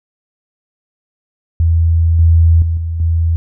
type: tone with level steps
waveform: sine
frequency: 82.7 Hz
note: E2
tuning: 6 cents sharp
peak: -8 / -5 / -12 / -16 / -10 dBFS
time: 1.6-3.36 s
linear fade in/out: 0 ms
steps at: 2.19 / 2.62 / 2.77 / 3 s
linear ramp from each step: 2 ms
effects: none